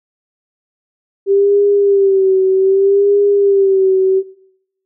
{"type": "tone with vibrato", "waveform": "sine", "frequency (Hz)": 392, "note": "G4", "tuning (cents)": 0, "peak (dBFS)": -8, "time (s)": [1.26, 4.23], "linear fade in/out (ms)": 50, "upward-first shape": "sine", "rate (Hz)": 0.64, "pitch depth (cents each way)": 59, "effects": ["noise-tail reverb RT60 0.8 s tail -20 dB re dry"]}